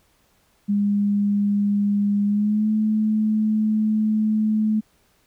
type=tone with pitch glide; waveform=sine; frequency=203.5 to 215.6 Hz; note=G#3 to A3; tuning=-35 to -35 cents; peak=-17 dBFS; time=0.68-4.81 s; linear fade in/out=20 ms; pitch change=+100 cents; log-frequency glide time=2.25-2.69 s; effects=pink hiss -62 dBFS RMS until 5.26 s